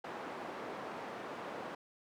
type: band-pass noise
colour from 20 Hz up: white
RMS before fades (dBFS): -44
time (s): 0.04-1.75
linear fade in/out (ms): 5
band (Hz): 230 to 990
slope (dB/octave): 12
effects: none